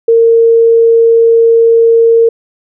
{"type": "tone", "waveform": "sine", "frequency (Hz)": 459, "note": "A#4", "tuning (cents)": -27, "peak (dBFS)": -3, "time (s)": [0.08, 2.29], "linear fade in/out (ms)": 5, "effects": []}